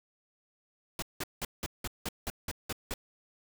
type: noise bursts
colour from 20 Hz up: pink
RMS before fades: -35 dBFS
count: 10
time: 0.99-2.94 s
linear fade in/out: 2 ms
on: 33 ms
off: 180 ms
effects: none